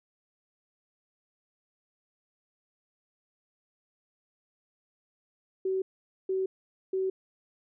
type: tone bursts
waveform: sine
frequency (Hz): 379.3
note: F#4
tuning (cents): +43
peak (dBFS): -26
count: 3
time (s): 5.65-7.1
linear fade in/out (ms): 5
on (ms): 170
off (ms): 470
effects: none